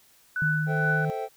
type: tone with tremolo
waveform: sine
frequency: 1491 Hz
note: F#6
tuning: 13 cents sharp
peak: -22 dBFS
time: 0.36-1.05 s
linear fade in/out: 2 ms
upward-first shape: triangle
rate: 2.3 Hz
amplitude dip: 80%
type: tone with vibrato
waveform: sine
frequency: 154.6 Hz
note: D#3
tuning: 11 cents flat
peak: -25 dBFS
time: 0.42-1.1 s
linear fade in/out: 0 ms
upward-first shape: sine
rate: 17 Hz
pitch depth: 11 cents each way
type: chord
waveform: triangle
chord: A minor seventh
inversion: none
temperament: equal with one note detuned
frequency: 440 / 523.3 / 659.3 / 778.6 Hz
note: A4 / C5 / E5 / G5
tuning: 0 / 0 / 0 / -12 cents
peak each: -31 / -34 / -36 / -31 dBFS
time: 0.66-1.29 s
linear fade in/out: 50 ms
effects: white hiss -59 dBFS RMS until 1.36 s